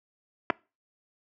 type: clicks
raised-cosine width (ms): 0.5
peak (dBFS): -8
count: 2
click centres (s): 0.501 / 0.504
effects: noise-tail reverb RT60 0.3 s tail -24 dB re dry + high-pass 150 Hz 12 dB/octave